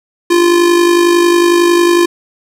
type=tone with amplitude modulation; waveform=square; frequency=346.4 Hz; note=F4; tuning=14 cents flat; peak=-5 dBFS; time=0.3-2.06 s; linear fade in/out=10 ms; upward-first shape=sine; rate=51 Hz; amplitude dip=50%; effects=low-pass 12000 Hz 12 dB/octave + 7-bit